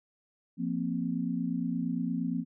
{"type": "chord", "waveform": "sine", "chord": "F suspended fourth", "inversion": "none", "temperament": "equal with one note detuned", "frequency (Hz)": [173.51, 233.1, 261.6], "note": ["F3", "Bb3", "C4"], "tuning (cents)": [-11, 0, 0], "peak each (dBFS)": -33, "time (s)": [0.57, 2.45], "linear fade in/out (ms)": 50, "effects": []}